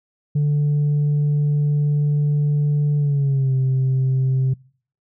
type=tone with pitch glide; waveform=sine; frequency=146.83 to 131.57 Hz; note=D3 to C3; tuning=0 to +10 cents; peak=-13 dBFS; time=0.35-4.54 s; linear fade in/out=10 ms; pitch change=-190 cents; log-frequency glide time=2.97-3.54 s; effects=noise-tail reverb RT60 0.5 s tail -26 dB re dry + tanh soft clip ceiling -14 dBFS